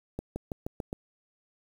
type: accelerating click train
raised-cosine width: 2 ms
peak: -20 dBFS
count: 6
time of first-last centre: 0.19-0.929 s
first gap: 170 ms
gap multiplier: 0.93
effects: 8-bit